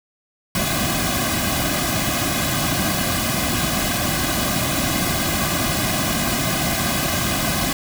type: noise with comb filter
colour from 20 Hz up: pink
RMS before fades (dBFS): -21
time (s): 0.55-7.73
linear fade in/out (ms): 2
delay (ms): 2.2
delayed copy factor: -0.9
effects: none